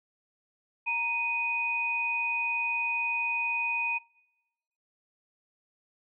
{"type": "tone pair together", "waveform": "sine", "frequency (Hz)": [932.3, 2489], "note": ["A#5", "D#7"], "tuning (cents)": [0, 0], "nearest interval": "octave + perfect fourth", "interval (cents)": 1700, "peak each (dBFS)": [-34, -27], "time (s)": [0.86, 3.99], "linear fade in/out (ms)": 20, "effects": ["noise-tail reverb RT60 1.0 s tail -24 dB re dry"]}